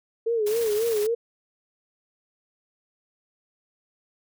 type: tone with vibrato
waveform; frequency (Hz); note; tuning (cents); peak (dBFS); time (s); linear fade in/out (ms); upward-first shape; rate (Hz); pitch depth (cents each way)
sine; 441; A4; +4; -21; 0.26-1.15; 10; sine; 3.7; 110
type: noise with tremolo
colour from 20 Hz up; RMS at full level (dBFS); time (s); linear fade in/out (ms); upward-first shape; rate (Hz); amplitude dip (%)
white; -35; 0.46-1.07; 10; square; 20; 25
effects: none